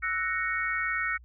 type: chord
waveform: sine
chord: F# dominant seventh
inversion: third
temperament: equal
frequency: 1318.5 / 1480 / 1864.7 / 2217 Hz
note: E6 / F#6 / A#6 / C#7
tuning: 0 / 0 / 0 / 0 cents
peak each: -34 / -33 / -31 / -32 dBFS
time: 0.02-1.18 s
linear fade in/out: 20 ms
effects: added 60 Hz sine -49 dBFS peak until 1.24 s